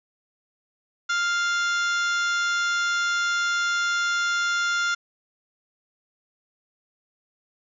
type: harmonic tone with a mistuned harmonic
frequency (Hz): 698.5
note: F5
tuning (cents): 0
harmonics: 2 / 3 / 4 / 5 / 6 / 7 / 8 / 9 / 10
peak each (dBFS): -22 / -36 / -37 / -33 / -38 / -42 / -39 / -42 / -39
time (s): 1.09-4.95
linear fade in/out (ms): 10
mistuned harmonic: 7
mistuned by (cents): +80
effects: none